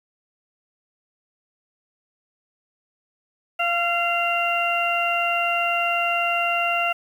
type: harmonic tone with a mistuned harmonic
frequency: 692 Hz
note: F5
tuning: 16 cents flat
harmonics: 1 / 2 / 3 / 4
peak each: -24 / -26 / -31 / -23 dBFS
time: 3.59-6.93 s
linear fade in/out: 10 ms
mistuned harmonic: 2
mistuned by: -20 cents
effects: 8-bit

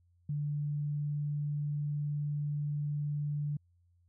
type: tone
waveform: sine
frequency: 146.83 Hz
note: D3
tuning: in tune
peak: -31 dBFS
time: 0.29-3.57 s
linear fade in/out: 5 ms
effects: added 87 Hz sine -65 dBFS peak until 4.08 s

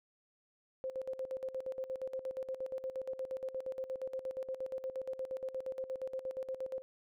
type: tone with tremolo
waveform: sine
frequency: 523.3 Hz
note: C5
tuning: in tune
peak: -35 dBFS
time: 0.84-6.82 s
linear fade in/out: 0 ms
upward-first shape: square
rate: 8.5 Hz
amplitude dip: 75%
effects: none

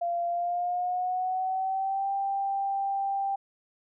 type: tone with pitch glide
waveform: sine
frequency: 690 to 788 Hz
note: F5 to G5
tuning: -21 to +9 cents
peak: -26 dBFS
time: 0.01-3.36 s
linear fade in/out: 10 ms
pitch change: +230 cents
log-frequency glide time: 0.27-2.1 s
effects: none

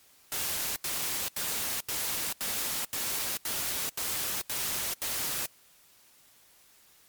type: noise bursts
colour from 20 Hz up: white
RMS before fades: -32 dBFS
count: 10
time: 0.32-5.458 s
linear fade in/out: 0 ms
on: 440 ms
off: 82 ms
effects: white hiss -60 dBFS RMS until 7.08 s + MP3 96 kbps

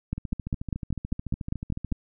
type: two click trains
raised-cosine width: 5 ms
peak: -14 / -20 dBFS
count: 10 / 25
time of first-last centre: 0.13-1.923 / 0.18-1.919 s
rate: 5.02 / 13.8 Hz
effects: none

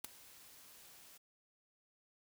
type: noise with ADSR envelope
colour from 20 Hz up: white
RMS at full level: -39 dBFS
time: 0.04-1.18 s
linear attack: 6 ms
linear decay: 8 ms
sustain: -20 dB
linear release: 11 ms
effects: none

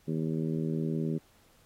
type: harmonic tone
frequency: 79.5 Hz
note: D#2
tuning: 38 cents sharp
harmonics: 2 / 3 / 4 / 5 / 6 / 7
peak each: -31 / -34 / -37 / -37 / -48 / -49 dBFS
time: 0.07-1.19 s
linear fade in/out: 20 ms
effects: pink hiss -64 dBFS RMS until 1.65 s + AAC 48 kbps

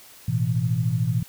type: chord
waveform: sine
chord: A suspended second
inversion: none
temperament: equal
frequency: 110 / 123.47 / 164.81 Hz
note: A2 / B2 / E3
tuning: 0 / 0 / 0 cents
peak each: -25 / -23 / -26 dBFS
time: 0.28-1.23 s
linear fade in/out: 5 ms
effects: white hiss -48 dBFS RMS until 1.28 s

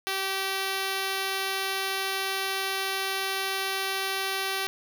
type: tone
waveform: 5% pulse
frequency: 386.3 Hz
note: G4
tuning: 25 cents flat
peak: -16 dBFS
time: 0.07-4.67 s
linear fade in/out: 0 ms
effects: none

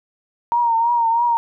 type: tone with vibrato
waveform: sine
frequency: 932.3 Hz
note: A#5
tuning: in tune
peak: -14 dBFS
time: 0.52-1.37 s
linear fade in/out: 0 ms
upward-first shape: triangle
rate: 3.1 Hz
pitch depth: 58 cents each way
effects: none

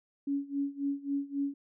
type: tone with tremolo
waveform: sine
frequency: 280.6 Hz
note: C#4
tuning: 21 cents sharp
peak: -27 dBFS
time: 0.27-1.54 s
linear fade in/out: 5 ms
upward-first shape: sine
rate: 3.7 Hz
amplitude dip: 90%
effects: none

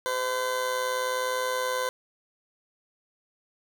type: tone with amplitude modulation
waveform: 20% pulse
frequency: 510 Hz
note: C5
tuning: 44 cents flat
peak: -19 dBFS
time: 0.06-1.89 s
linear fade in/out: 0 ms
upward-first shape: sine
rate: 119 Hz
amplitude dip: 50%
effects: none

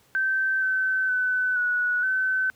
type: tone with pitch steps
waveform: sine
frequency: 1550 / 1531 / 1506 / 1468 / 1525 Hz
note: G6 / G6 / F#6 / F#6 / G6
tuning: -20 / -41 / +30 / -14 / -48 cents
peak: -21 dBFS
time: 0.15-2.5 s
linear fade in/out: 0 ms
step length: 470 ms
effects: pink hiss -60 dBFS RMS until 2.55 s + high-pass 80 Hz 12 dB/octave

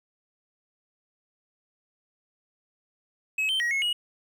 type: tone with pitch steps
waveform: triangle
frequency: 2566 / 3112 / 1900 / 2178 / 2900 Hz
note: E7 / G7 / A#6 / C#7 / F#7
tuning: -47 / -13 / +33 / -31 / -35 cents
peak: -22 dBFS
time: 3.38-3.93 s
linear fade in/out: 5 ms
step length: 110 ms
effects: none

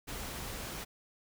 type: noise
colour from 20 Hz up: pink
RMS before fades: -41 dBFS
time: 0.07-0.85 s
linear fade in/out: 20 ms
effects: none

